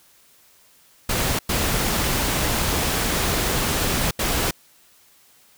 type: noise bursts at uneven times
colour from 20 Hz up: pink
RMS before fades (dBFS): -22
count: 3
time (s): 1.09-1.39 / 1.49-4.11 / 4.19-4.51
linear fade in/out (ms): 5
effects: white hiss -55 dBFS RMS until 5.57 s